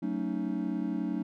triangle chord, D# half-diminished seventh, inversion first, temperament just, 186.68 / 224 / 280 / 311.1 Hz, F#3 / A3 / C#4 / D#4, +16 / +31 / +18 / 0 cents, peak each -33 dBFS, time 0.02-1.23 s, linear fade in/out 10 ms, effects none

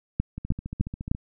two click trains, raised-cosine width 5 ms, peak -10 / -21 dBFS, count 4 / 12, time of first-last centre 0.2-1.115 / 0.38-1.149 s, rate 3.28 / 14.3 Hz, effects none

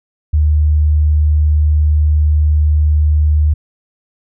sine tone, 75.7 Hz, D#2, 47 cents flat, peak -8 dBFS, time 0.33-3.54 s, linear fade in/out 10 ms, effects none

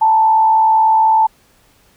sine tone with frequency modulation, 882 Hz, A5, 4 cents sharp, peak -8 dBFS, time 0.01-1.27 s, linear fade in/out 10 ms, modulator 66.1 Hz, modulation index 0.36, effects pink hiss -53 dBFS RMS until 1.96 s

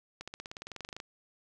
accelerating click train, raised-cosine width 0.2 ms, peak -24 dBFS, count 17, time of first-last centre 0.21-1.001 s, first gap 66 ms, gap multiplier 0.96, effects none

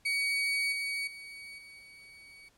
35% pulse tone with level steps, 2253 Hz, C#7, 28 cents sharp, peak -26 / -30 / -42 / -47 / -49 dBFS, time 0.05-2.49 s, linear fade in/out 10 ms, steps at 0.72 / 1.07 / 1.58 / 1.79 s, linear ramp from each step 5 ms, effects pink hiss -67 dBFS RMS until 2.57 s + low-pass 11000 Hz 12 dB/octave

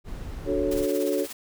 brown noise, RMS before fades -35 dBFS, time 0.04-0.87 s, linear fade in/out 50 ms
sine chord, D major seventh, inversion none, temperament equal, 293.7 / 370 / 440 / 554.4 Hz, D4 / F#4 / A4 / C#5, 0 / 0 / 0 / 0 cents, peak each -28 dBFS, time 0.45-1.27 s, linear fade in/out 50 ms
white noise with tremolo, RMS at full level -37 dBFS, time 0.71-1.33 s, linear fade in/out 5 ms, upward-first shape sine, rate 17 Hz, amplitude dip 55%
effects none

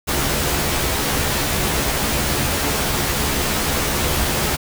pink noise with comb filter, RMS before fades -20 dBFS, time 0.07-4.57 s, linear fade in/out 20 ms, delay 14 ms, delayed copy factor +0.6, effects none

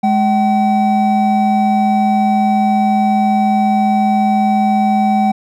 triangle tone pair together, 210 / 764.5 Hz, G#3 / G5, +19 / -44 cents, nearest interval octave + minor seventh, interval 2237 cents, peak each -11 dBFS, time 0.03-5.32 s, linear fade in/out 10 ms, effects none

